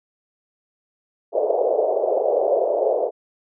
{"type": "band-pass noise", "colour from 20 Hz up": "white", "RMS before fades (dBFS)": -20, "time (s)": [1.32, 3.11], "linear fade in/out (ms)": 50, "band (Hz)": [420, 660], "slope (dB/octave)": 48, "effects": []}